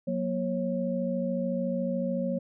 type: tone cluster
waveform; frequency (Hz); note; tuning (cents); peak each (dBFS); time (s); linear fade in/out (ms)
sine; 183.3 / 237.1 / 545; F#3 / A#3 / C#5; -16 / +30 / -29; -31; 0.07-2.39; 10
effects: none